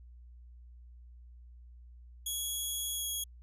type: tone with pitch glide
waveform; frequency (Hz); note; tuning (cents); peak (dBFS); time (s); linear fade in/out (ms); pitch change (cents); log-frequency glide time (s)
5% pulse; 3339 to 3318; G#7 to G#7; +9 to -2; -26; 2.26-3.24; 5; -11; 2.94-3.05
effects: added 60 Hz sine -50 dBFS peak until 3.42 s + resampled to 32000 Hz